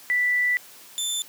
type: tone pair in turn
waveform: sine / 20% pulse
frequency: 1973 / 3536 Hz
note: B6 / A7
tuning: -2 / +8 cents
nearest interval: minor seventh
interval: 1010 cents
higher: second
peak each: -19 dBFS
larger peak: neither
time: 0.1-0.57 / 0.98-1.22 s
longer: first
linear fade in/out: 0 ms
effects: white hiss -47 dBFS RMS until 1.28 s + high-pass 150 Hz 12 dB/octave